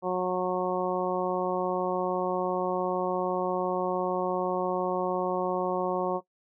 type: harmonic tone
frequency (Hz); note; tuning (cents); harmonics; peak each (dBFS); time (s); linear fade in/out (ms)
182.6; F#3; -23; 1 / 2 / 3 / 4 / 5 / 6; -35 / -30 / -30 / -33 / -34 / -36; 0.02-6.21; 50
effects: noise-tail reverb RT60 0.1 s tail -18 dB re dry